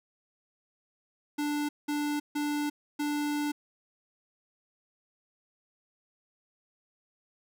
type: tone bursts at uneven times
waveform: square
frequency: 294.1 Hz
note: D4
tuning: 3 cents sharp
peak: -29 dBFS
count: 4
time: 1.38-1.69 / 1.88-2.2 / 2.35-2.7 / 2.99-3.52 s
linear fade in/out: 10 ms
effects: none